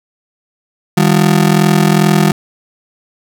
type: ring-modulated tone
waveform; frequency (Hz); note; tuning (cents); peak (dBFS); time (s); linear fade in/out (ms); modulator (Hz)
35% pulse; 177.5; F3; +28; -3; 0.97-2.32; 2; 21.2
effects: none